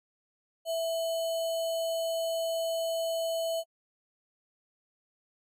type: tone with sample-and-hold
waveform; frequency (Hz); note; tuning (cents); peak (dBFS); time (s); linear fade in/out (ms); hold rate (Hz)
sine; 659.3; E5; 0; -28; 0.65-3.64; 50; 3675
effects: AAC 64 kbps